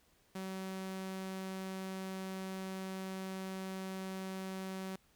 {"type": "tone", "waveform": "sawtooth", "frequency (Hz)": 189.7, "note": "F#3", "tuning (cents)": 43, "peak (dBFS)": -36, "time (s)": [0.35, 4.96], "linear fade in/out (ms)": 5, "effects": ["pink hiss -70 dBFS RMS until 5.15 s"]}